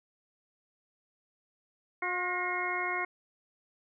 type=harmonic tone with a mistuned harmonic; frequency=358.8 Hz; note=F4; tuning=47 cents sharp; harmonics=1 / 2 / 3 / 4 / 5 / 6; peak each=-39 / -38 / -36 / -39 / -38 / -34 dBFS; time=2.02-3.05 s; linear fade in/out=5 ms; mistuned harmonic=5; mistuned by=+61 cents; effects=none